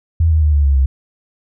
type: tone with pitch steps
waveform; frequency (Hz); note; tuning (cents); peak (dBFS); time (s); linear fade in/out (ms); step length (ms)
sine; 82 / 78.66 / 75.46 / 72.38 / 69.43 / 66.6; E2 / D#2 / D2 / D2 / C#2 / C2; -9 / +19 / +48 / -25 / +3 / +31; -9; 0.2-0.86; 5; 110
effects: none